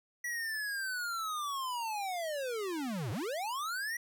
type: linear two-way sweep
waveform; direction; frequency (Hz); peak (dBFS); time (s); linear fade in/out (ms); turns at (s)
square; down then up; 1947 to 95.5 to 1947; -35; 0.24-3.97; 5; 3.11
effects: none